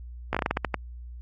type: slowing click train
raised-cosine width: 0.5 ms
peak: -10 dBFS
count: 10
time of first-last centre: 0.33-0.743 s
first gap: 16 ms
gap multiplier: 1.25
effects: added 60 Hz sine -38 dBFS peak until 1.21 s + AAC 32 kbps